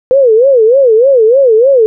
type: tone with vibrato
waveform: sine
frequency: 490.8 Hz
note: B4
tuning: 11 cents flat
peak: -3 dBFS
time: 0.11-1.86 s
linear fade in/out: 0 ms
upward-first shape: sine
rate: 3.3 Hz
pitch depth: 220 cents each way
effects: none